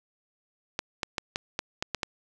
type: clicks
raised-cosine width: 0.2 ms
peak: -11 dBFS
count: 8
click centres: 0.791 / 1.032 / 1.182 / 1.359 / 1.591 / 1.825 / 1.947 / 2.032 s
effects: none